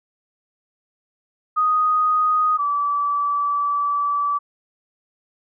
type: tone pair in turn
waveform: sine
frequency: 1244.5 / 1154.9 Hz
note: D#6 / D6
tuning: 0 / -29 cents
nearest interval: minor second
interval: 129 cents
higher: first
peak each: -15 / -18 dBFS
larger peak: first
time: 1.56-2.58 / 2.58-4.39 s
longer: second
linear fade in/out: 20 ms
effects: none